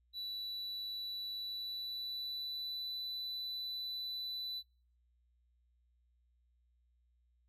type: tone with pitch glide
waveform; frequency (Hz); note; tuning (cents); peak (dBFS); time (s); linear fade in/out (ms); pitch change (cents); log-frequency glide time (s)
triangle; 3951 to 3985; B7 to B7; 0 to +15; -38; 0.13-4.63; 50; +15; 1.34-2.96
effects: noise-tail reverb RT60 0.5 s tail -25 dB re dry + added 60 Hz sine -70 dBFS peak until 7.48 s